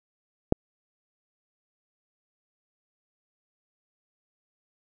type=click; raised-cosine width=2 ms; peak=-5 dBFS; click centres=0.524 s; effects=none